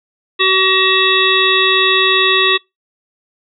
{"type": "harmonic tone", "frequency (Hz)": 378.8, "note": "F#4", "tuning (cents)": 41, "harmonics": [1, 3, 5, 7, 9, 10], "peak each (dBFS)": [-17, -17, -17, -17, -17, -17], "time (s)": [0.39, 2.58], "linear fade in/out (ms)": 20, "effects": ["noise-tail reverb RT60 0.2 s tail -25 dB re dry"]}